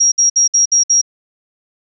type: tone bursts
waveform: sine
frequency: 5650 Hz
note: F8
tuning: 19 cents sharp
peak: -8 dBFS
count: 6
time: 0-1.015 s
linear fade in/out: 10 ms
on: 120 ms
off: 59 ms
effects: none